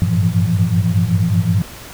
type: tone cluster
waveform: sine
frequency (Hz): 96.7 / 101.9 / 113.5 / 165.8 / 173.9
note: G2 / G#2 / A#2 / E3 / F3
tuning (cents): -23 / -32 / -46 / +10 / -7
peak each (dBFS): -19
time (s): 0.02-1.62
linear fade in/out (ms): 0
effects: pink hiss -35 dBFS RMS until 1.93 s